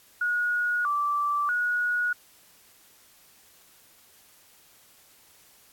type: tone with pitch steps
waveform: sine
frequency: 1449 / 1166 / 1455 Hz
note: F#6 / D6 / F#6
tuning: -37 / -13 / -29 cents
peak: -23 dBFS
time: 0.21-2.13 s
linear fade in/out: 5 ms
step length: 640 ms
effects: white hiss -57 dBFS RMS until 5.72 s + AAC 64 kbps